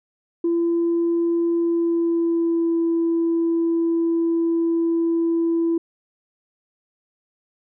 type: tone with pitch glide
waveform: sine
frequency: 338.6 to 333.4 Hz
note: E4 to E4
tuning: +46 to +20 cents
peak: -16 dBFS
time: 0.44-5.78 s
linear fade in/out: 5 ms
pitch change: -26 cents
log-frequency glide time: 1.55-2.78 s
effects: tanh soft clip ceiling -14 dBFS